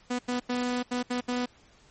sawtooth tone bursts at uneven times, 246.9 Hz, B3, in tune, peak -23 dBFS, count 6, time 0.1-0.19 / 0.28-0.4 / 0.49-0.83 / 0.91-1.03 / 1.1-1.21 / 1.28-1.46 s, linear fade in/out 10 ms, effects pink hiss -59 dBFS RMS until 1.9 s + MP3 32 kbps

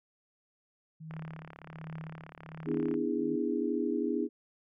sine tone with tremolo, 158.6 Hz, D#3, 33 cents sharp, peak -38 dBFS, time 1-3.36 s, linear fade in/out 10 ms, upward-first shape triangle, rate 1.3 Hz, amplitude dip 100%
click train, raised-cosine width 0.5 ms, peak -31 dBFS, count 66, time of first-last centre 1.11-2.941 s, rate 35.5 Hz
sine chord, E dominant seventh, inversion second, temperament just, 247.2 / 296.7 / 329.6 / 412 Hz, B3 / D4 / E4 / G#4, +2 / +18 / 0 / -14 cents, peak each -34 dBFS, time 2.65-4.29 s, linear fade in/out 50 ms
effects none

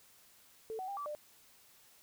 sine tone with pitch steps, 442.9 / 751 / 798 / 1157 / 597 Hz, A4 / F#5 / G5 / D6 / D5, +11 / +26 / +31 / -26 / +28 cents, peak -38 dBFS, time 0.7-1.15 s, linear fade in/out 0 ms, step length 90 ms, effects white hiss -63 dBFS RMS until 2.02 s

